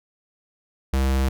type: tone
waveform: square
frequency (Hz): 66.5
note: C2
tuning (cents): +29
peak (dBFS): -19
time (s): 0.93-1.29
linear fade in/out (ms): 5
effects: none